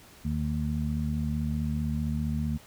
harmonic tone, 75.4 Hz, D2, 46 cents sharp, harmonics 1 / 2 / 3, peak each -31 / -31 / -31 dBFS, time 0.24-2.58 s, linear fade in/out 20 ms, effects pink hiss -53 dBFS RMS until 2.66 s

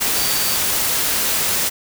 sine tone in noise, 4608 Hz, D8, 34 cents flat, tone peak -26 dBFS, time 0.15-0.58 s, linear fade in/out 20 ms, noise white, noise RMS -19 dBFS, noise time 0-1.7 s, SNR -10 dB, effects none

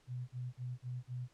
sine tone bursts, 124.6 Hz, B2, 16 cents sharp, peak -38 dBFS, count 5, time 0.07-1.284 s, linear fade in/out 50 ms, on 210 ms, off 41 ms, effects pink hiss -70 dBFS RMS until 1.33 s + low-pass 8000 Hz 12 dB/octave

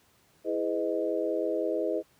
sine chord, E major seventh, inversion none, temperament equal with one note detuned, 329.6 / 415.3 / 505.1 / 622.3 Hz, E4 / G#4 / B4 / D#5, 0 / 0 / +39 / 0 cents, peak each -32 dBFS, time 0.44-2.03 s, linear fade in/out 50 ms, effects pink hiss -64 dBFS RMS until 2.19 s + high-pass 80 Hz 12 dB/octave

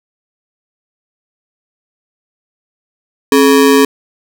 square ring-modulated tone, 349.2 Hz, F4, in tune, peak -3 dBFS, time 3.32-3.85 s, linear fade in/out 2 ms, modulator 78.5 Hz, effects none

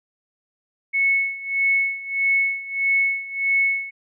sine tone with tremolo, 2202 Hz, C#7, 12 cents flat, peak -15 dBFS, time 0.93-3.91 s, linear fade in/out 20 ms, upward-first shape sine, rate 1.6 Hz, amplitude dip 85%, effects none

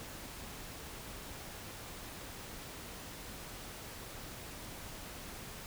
silence, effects pink hiss -47 dBFS RMS until 5.66 s

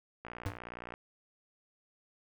click train, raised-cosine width 0.5 ms, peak -28 dBFS, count 42, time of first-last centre 0.25-0.939 s, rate 59.5 Hz
square tone with exponential decay, 98 Hz, G2, in tune, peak -29 dBFS, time 0.46-0.58 s, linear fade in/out 0 ms, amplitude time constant 26 ms
effects none

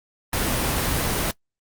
pink noise, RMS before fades -23 dBFS, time 0.33-1.31 s, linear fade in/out 2 ms, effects noise-tail reverb RT60 0.1 s tail -22 dB re dry + Opus 24 kbps

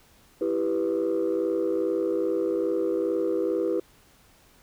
sine chord, E minor, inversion none, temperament equal, 329.6 / 392 / 493.9 Hz, E4 / G4 / B4, 0 / 0 / 0 cents, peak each -26 dBFS, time 0.41-3.8 s, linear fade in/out 5 ms, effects tanh soft clip ceiling -18 dBFS + pink hiss -58 dBFS RMS until 4.62 s

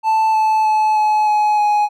triangle tone with pitch steps, 880 / 870.9 / 861.9 / 853 / 844.2 / 835.4 Hz, A5 / A5 / A5 / G#5 / G#5 / G#5, 0 / -18 / -36 / +46 / +28 / +10 cents, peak -10 dBFS, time 0.03-1.89 s, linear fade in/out 50 ms, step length 310 ms, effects none

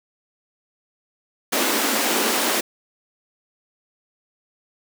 pink high-pass noise, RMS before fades -21 dBFS, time 1.52-2.61 s, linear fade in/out 10 ms, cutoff 210 Hz, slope 96 dB/octave, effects none

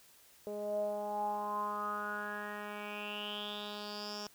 10% pulse tone with low-pass filter sweep, 207.6 Hz, G#3, in tune, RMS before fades -39 dBFS, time 0.47-4.27 s, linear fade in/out 0 ms, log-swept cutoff 510 to 5700 Hz, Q 8.3, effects white hiss -62 dBFS RMS until 4.34 s

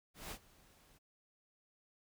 pink noise with ADSR envelope, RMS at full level -44 dBFS, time 0.14-0.99 s, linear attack 170 ms, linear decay 73 ms, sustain -22 dB, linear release 23 ms, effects none

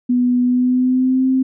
sine tone with pitch glide, 246.9 to 261.4 Hz, B3 to C4, 0 to -1 cents, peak -12 dBFS, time 0.09-1.43 s, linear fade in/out 10 ms, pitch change +99 cents, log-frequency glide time 0.43-1.27 s, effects none

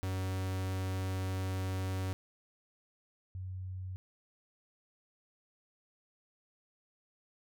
45% pulse / sine tone pair in turn, 94.2 / 92.96 Hz, F#2 / F#2, +32 / +9 cents, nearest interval unison, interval 23 cents, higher first, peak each -33 / -38 dBFS, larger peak first, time 0.03-2.13 / 3.35-3.96 s, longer first, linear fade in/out 0 ms, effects none

